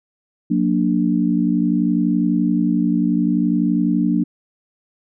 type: chord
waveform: sine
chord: Gb augmented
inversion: none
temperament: equal with one note detuned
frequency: 181.5 / 233.1 / 293.7 Hz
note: Gb3 / Bb3 / D4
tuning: -33 / 0 / 0 cents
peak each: -19 dBFS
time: 0.5-4.24 s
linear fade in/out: 10 ms
effects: none